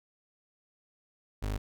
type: tone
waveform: 30% pulse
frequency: 51.3 Hz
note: G#1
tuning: 21 cents flat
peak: -28 dBFS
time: 1.42-1.58 s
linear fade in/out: 10 ms
effects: none